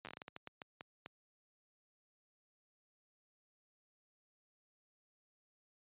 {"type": "slowing click train", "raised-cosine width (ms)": 0.3, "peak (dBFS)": -30, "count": 14, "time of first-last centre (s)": [0.05, 1.061], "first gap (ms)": 9, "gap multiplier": 1.32, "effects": ["high-pass 100 Hz 12 dB/octave", "resampled to 8000 Hz"]}